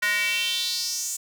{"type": "tone with high-pass filter sweep", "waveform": "square", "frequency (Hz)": 207.7, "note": "G#3", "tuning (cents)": 0, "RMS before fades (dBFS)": -26, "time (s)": [0.02, 1.17], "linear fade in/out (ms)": 10, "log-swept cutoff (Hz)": [1700, 7600], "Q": 4.2, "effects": []}